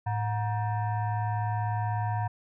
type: tone with frequency modulation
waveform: sine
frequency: 107.9 Hz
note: A2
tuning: 33 cents flat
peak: -26 dBFS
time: 0.06-2.28 s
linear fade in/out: 10 ms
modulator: 836 Hz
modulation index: 0.89
effects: none